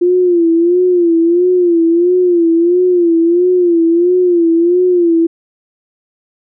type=tone with vibrato; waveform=sine; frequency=347 Hz; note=F4; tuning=11 cents flat; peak=-7 dBFS; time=0.01-5.27 s; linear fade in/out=10 ms; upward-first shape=sine; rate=1.5 Hz; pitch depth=86 cents each way; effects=none